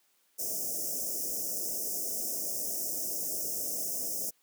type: band-stop noise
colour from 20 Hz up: white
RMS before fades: -34 dBFS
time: 0.38-4.31 s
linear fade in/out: 20 ms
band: 700 to 5200 Hz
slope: 96 dB/octave
effects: white hiss -70 dBFS RMS until 4.42 s + high-pass 200 Hz 12 dB/octave